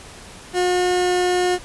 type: tone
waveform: 30% pulse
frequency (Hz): 360.1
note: F#4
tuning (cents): -47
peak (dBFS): -14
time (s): 0.53-1.59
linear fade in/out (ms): 50
effects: pink hiss -40 dBFS RMS until 1.64 s + resampled to 24000 Hz